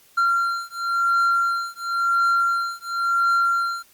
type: beating tone pair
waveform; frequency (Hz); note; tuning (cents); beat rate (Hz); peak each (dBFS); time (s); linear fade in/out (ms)
triangle; 1377 / 1377.95; F6 / F6; -25 / -24; 0.95; -20; 0.17-3.83; 10
effects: white hiss -55 dBFS RMS until 3.93 s + Opus 48 kbps